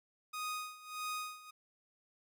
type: tone with tremolo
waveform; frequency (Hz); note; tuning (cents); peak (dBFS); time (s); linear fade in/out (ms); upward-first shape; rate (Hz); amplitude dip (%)
sawtooth; 1244.5; D#6; 0; -33; 0.33-1.51; 10; sine; 1.6; 85
effects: none